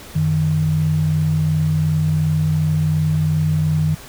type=tone pair together; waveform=sine; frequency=92.5 / 155.28 Hz; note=F#2 / D#3; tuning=0 / -3 cents; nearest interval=major sixth; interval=897 cents; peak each=-22 / -15 dBFS; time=0.15-3.95 s; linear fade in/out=10 ms; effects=pink hiss -38 dBFS RMS until 4.08 s